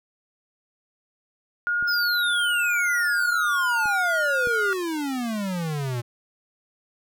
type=tone; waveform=sine; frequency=1429 Hz; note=F6; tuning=39 cents sharp; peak=-21 dBFS; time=1.67-4.73 s; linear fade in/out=0 ms
type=clicks; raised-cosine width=3 ms; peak=-30 / -28 / -24 dBFS; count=3; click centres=1.826 / 3.857 / 4.472 s
type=exponential sweep; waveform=square; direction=down; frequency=5260 to 116.54 Hz; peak=-26 dBFS; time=1.87-6.02 s; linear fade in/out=20 ms
effects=none